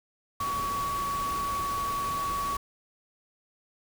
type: tone in noise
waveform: sine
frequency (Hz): 1128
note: C#6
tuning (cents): +30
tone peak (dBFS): -28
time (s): 0.4-2.57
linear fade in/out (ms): 5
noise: pink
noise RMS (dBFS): -38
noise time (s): 0.4-2.57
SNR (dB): +7
effects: none